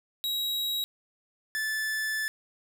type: tone pair in turn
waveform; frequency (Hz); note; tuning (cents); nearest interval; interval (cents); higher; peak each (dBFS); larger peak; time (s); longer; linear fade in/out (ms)
45% pulse; 3840 / 1745.5; B7 / A6; -49 / -14; octave + major second; 1365; first; -28; neither; 0.24-0.84 / 1.55-2.28; second; 0
effects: none